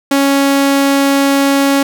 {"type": "tone", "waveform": "sawtooth", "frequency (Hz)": 277.2, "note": "C#4", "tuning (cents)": 0, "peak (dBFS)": -5, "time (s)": [0.11, 1.83], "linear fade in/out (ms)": 5, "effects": []}